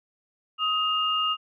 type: tone pair together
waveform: sine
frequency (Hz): 1258 / 2824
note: D#6 / F7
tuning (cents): +19 / +19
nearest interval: octave + major second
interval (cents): 1400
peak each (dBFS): -25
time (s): 0.58-1.37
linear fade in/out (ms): 50
effects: none